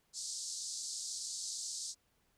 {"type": "band-pass noise", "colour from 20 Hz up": "white", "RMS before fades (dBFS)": -42, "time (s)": [0.13, 1.95], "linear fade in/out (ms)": 50, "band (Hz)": [4200, 8400], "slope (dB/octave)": 48, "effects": ["pink hiss -75 dBFS RMS until 2.37 s"]}